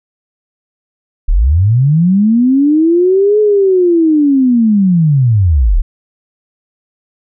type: linear two-way sweep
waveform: sine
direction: up then down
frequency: 30.87 to 428.3 to 30.87 Hz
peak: -6 dBFS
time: 1.28-5.82 s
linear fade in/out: 10 ms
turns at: 3.4 s
effects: none